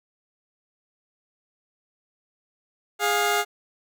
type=tone pair together; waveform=15% pulse; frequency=412.8 / 706 Hz; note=G#4 / F5; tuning=-10 / +19 cents; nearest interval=major sixth; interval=929 cents; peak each=-17 dBFS; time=2.99-3.45 s; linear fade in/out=50 ms; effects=none